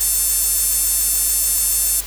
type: tone with high-pass filter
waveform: 5% pulse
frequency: 893 Hz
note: A5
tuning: 25 cents sharp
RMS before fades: -18 dBFS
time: 0-2.01 s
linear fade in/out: 10 ms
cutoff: 9600 Hz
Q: 1.2
effects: added 50 Hz sine -33 dBFS peak until 2.06 s + white hiss -33 dBFS RMS until 2.06 s